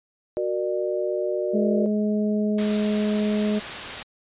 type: chord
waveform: sine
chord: Gb augmented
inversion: none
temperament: equal with one note detuned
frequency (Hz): 370 / 466.2 / 599.3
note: Gb4 / Bb4 / D5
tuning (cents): 0 / 0 / +35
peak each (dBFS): -26 / -30 / -26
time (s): 0.37-1.86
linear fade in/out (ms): 0
type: harmonic tone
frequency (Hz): 210.6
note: G#3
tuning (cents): +24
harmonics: 1 / 2 / 3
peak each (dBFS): -21 / -28 / -31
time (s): 1.53-3.6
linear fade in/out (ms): 20
type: noise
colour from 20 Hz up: white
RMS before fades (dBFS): -31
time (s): 2.58-4.03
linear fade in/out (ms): 5
effects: resampled to 8000 Hz